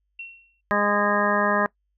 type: tone with exponential decay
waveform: sine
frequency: 2724 Hz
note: F7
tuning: 44 cents flat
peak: -31 dBFS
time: 0.19-0.61 s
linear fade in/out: 5 ms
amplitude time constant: 91 ms
type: harmonic tone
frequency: 205.5 Hz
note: G#3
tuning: 18 cents flat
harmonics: 1 / 2 / 3 / 4 / 5 / 6 / 8 / 9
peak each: -27 / -30 / -25 / -31 / -26 / -27 / -26 / -30 dBFS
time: 0.71-1.66 s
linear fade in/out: 0 ms
effects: noise-tail reverb RT60 0.1 s tail -22 dB re dry + added 50 Hz sine -70 dBFS peak until 1.97 s